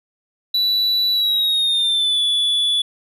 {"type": "tone with pitch glide", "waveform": "triangle", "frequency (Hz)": [3951, 3440], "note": ["B7", "A7"], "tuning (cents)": [0, -40], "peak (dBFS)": -14, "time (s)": [0.54, 2.82], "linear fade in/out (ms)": 5, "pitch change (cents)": -240, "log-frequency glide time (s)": [1.12, 2.22], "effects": []}